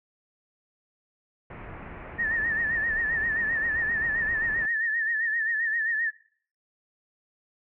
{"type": "low-pass noise", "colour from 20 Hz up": "pink", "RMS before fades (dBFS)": -41, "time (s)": [1.5, 4.66], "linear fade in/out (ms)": 5, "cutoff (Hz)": 2400, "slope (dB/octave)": 48}
{"type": "tone with vibrato", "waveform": "sine", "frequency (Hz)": 1800, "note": "A6", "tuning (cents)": 39, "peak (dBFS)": -24, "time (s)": [2.18, 6.11], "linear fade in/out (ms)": 20, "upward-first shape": "sine", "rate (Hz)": 7.6, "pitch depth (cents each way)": 78}
{"effects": ["noise-tail reverb RT60 0.5 s tail -19 dB re dry"]}